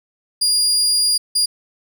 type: tone bursts at uneven times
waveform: 30% pulse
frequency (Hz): 4836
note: D8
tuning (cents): +50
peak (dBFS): -11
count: 2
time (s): 0.41-1.18 / 1.35-1.46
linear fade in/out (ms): 10
effects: none